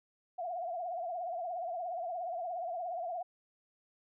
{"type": "tone with vibrato", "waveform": "sine", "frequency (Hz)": 698.5, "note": "F5", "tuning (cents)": 0, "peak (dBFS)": -35, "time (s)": [0.38, 3.23], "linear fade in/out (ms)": 10, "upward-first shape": "triangle", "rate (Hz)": 17, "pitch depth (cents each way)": 120, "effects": []}